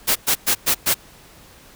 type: noise bursts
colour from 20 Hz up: white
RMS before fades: -17 dBFS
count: 5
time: 0.07-0.945 s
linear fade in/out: 20 ms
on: 87 ms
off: 110 ms
effects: pink hiss -47 dBFS RMS until 1.75 s